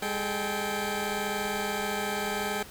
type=tone cluster; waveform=15% pulse; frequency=204.2 / 429.2 / 783 Hz; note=G#3 / A4 / G5; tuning=-29 / -43 / -2 cents; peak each=-27 dBFS; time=0.02-2.63 s; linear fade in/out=5 ms; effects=pink hiss -47 dBFS RMS until 2.7 s